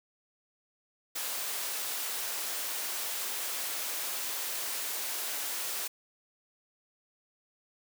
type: high-pass noise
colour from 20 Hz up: white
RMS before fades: -35 dBFS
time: 1.15-5.88 s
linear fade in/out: 10 ms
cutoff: 400 Hz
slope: 12 dB/octave
effects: none